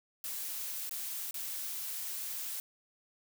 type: noise with dropouts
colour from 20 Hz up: blue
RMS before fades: -39 dBFS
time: 0.24-2.6 s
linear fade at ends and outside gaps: 1 ms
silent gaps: 0.894-0.91 / 1.31-1.342 s
effects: none